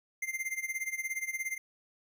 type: tone with tremolo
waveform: square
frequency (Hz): 2093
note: C7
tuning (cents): 0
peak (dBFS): -31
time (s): 0.22-1.58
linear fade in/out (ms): 5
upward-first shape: sine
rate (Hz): 17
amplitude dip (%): 85
effects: none